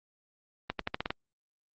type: accelerating click train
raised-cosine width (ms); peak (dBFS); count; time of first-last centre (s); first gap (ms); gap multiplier
0.3; -14; 7; 0.7-1.105; 93; 0.87
effects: low-pass 4000 Hz 12 dB/octave + Opus 32 kbps